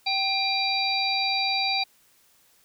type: harmonic tone with a mistuned harmonic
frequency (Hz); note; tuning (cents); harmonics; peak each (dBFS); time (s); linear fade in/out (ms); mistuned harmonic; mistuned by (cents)
779; G5; -11; 1 / 3 / 5 / 6; -28 / -28 / -28 / -28; 0.06-1.84; 10; 3; +45
effects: white hiss -61 dBFS RMS until 2.64 s